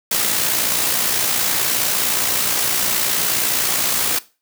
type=noise with amplitude modulation; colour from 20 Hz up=white; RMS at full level=-17 dBFS; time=0.11-4.19 s; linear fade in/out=5 ms; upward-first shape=sine; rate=59.3 Hz; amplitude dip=40%; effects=noise-tail reverb RT60 0.3 s tail -18 dB re dry + high-pass 100 Hz 12 dB/octave